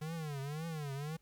square tone with vibrato, 150.6 Hz, D3, 44 cents sharp, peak -39 dBFS, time 0.01-1.17 s, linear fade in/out 10 ms, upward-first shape triangle, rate 1.9 Hz, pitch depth 200 cents each way, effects added 50 Hz sine -70 dBFS peak until 1.21 s + pink hiss -75 dBFS RMS until 1.21 s

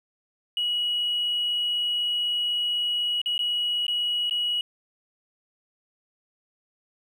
triangle tone with dropouts, 2914 Hz, F#7, 27 cents flat, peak -20 dBFS, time 0.57-4.61 s, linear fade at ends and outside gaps 2 ms, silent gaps 3.216-3.259 / 3.379-3.391 / 3.867-3.881 / 4.297-4.309 s, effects tanh soft clip ceiling -20 dBFS

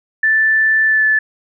sine tone with pitch glide, 1761 to 1740.8 Hz, A6 to A6, +1 to -19 cents, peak -10 dBFS, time 0.23-1.19 s, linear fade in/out 5 ms, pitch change -20 cents, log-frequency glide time 0.85-1.05 s, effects none

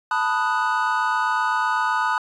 triangle chord, B dominant seventh, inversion third, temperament equal, 880 / 987.8 / 1244.5 / 1480 Hz, A5 / B5 / D#6 / F#6, 0 / 0 / 0 / 0 cents, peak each -23 dBFS, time 0.11-2.18 s, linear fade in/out 2 ms, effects resampled to 22050 Hz

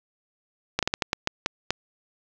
slowing click train, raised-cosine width 0.2 ms, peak -5 dBFS, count 9, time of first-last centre 0.79-1.706 s, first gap 37 ms, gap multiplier 1.31, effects low-pass 7000 Hz 12 dB/octave + 7-bit

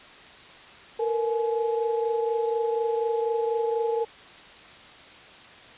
sine tone cluster, 457.8 / 481.9 / 848 Hz, A#4 / B4 / G#5, -31 / -43 / +36 cents, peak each -24 / -32 / -31 dBFS, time 0.99-4.05 s, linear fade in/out 10 ms, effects white hiss -47 dBFS RMS until 5.77 s + resampled to 8000 Hz

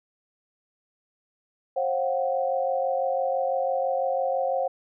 sine tone cluster, 535 / 711 / 757 Hz, C5 / F5 / F#5, +38 / +31 / +39 cents, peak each -25 / -29 / -29 dBFS, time 1.76-4.68 s, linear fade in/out 10 ms, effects none

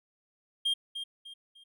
triangle tone with echo, 3212 Hz, G7, 41 cents sharp, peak -24 dBFS, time 0.65-0.74 s, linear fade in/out 10 ms, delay 300 ms, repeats 3, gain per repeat -9 dB, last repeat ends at 1.64 s, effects none

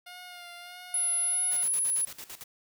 10% pulse tone with vibrato, 710 Hz, F5, 28 cents sharp, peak -35 dBFS, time 0.06-1.64 s, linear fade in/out 10 ms, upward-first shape sine, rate 1.6 Hz, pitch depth 29 cents each way
sine tone, 10530 Hz, E9, 3 cents flat, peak -25 dBFS, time 0.94-2.05 s, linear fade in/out 2 ms
white noise with tremolo, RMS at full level -42 dBFS, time 1.51-2.44 s, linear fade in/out 10 ms, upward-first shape square, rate 8.9 Hz, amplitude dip 80%
effects none

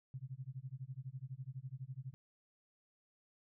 sine tone with tremolo, 130.81 Hz, C3, in tune, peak -40 dBFS, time 0.14-2.14 s, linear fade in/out 0 ms, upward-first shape sine, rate 12 Hz, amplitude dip 100%, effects none

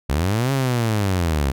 sawtooth linear two-way sweep, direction up then down, 62.3 to 138.59 to 64.6 Hz, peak -14 dBFS, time 0.09-1.52 s, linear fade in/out 10 ms, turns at 0.52 s, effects none

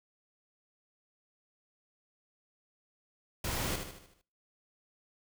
pink noise with echo, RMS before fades -35 dBFS, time 3.44-3.76 s, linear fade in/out 5 ms, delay 76 ms, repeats 6, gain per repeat -6 dB, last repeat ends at 4.216 s, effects noise-tail reverb RT60 0.5 s tail -23 dB re dry

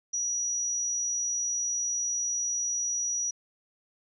sine tone, 5820 Hz, F#8, 29 cents flat, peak -27 dBFS, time 0.13-3.31 s, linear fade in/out 10 ms, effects none

